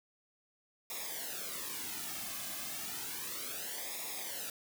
white noise with flanger, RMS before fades -41 dBFS, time 0.9-4.5 s, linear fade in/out 2 ms, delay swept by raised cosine 0.66 to 2.16 ms, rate 0.32 Hz, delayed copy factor -0.8, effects none

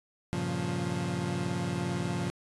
30% pulse chord, G half-diminished seventh, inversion none, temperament equal with one note detuned, 98 / 116.54 / 138.59 / 175.73 Hz, G2 / Bb2 / Db3 / F3, 0 / 0 / 0 / +11 cents, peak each -36 / -35 / -33 / -30 dBFS, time 0.33-2.3 s, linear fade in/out 0 ms, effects resampled to 24000 Hz

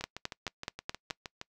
two click trains, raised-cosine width 0.2 ms, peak -16 / -22 dBFS, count 6 / 10, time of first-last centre 0.04-1.108 / 0.01-1.414 s, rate 4.68 / 6.41 Hz, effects noise-tail reverb RT60 0.1 s tail -24 dB re dry

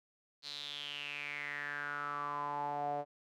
sawtooth tone with band-pass filter sweep, 145.2 Hz, D3, 19 cents flat, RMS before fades -40 dBFS, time 0.42-3.05 s, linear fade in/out 50 ms, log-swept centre 4300 to 640 Hz, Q 7.2, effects none

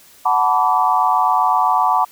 sine chord, B minor seventh, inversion second, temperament equal with one note detuned, 740 / 880 / 987.8 / 1155.8 Hz, F#5 / A5 / B5 / D6, 0 / 0 / 0 / -28 cents, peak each -18 dBFS, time 0.25-2.05 s, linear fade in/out 10 ms, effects white hiss -47 dBFS RMS until 2.11 s

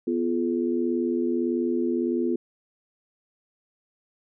sine tone cluster, 248.4 / 346.4 / 427.9 Hz, B3 / F4 / A4, +10 / -14 / -48 cents, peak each -26 / -25 / -31 dBFS, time 0.07-2.36 s, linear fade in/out 5 ms, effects none

